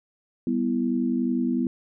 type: chord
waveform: sine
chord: E minor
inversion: first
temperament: equal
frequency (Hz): 196 / 246.9 / 329.6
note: G3 / B3 / E4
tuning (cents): 0 / 0 / 0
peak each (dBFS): -29 / -23 / -29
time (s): 0.47-1.67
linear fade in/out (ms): 2
effects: none